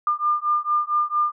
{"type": "beating tone pair", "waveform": "sine", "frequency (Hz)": [1200, 1204.4], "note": ["D6", "D6"], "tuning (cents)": [37, 43], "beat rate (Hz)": 4.4, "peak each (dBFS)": -22, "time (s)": [0.07, 1.32], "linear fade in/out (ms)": 2, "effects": []}